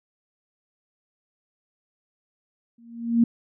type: tone with exponential growth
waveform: sine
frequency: 233.1 Hz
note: A#3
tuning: in tune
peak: -12 dBFS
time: 2.78-3.24 s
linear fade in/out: 5 ms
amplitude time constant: 100 ms
effects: none